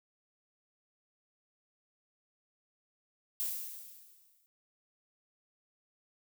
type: noise with exponential decay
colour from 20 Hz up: violet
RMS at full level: -33 dBFS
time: 3.4-4.46 s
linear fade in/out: 0 ms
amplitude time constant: 230 ms
effects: none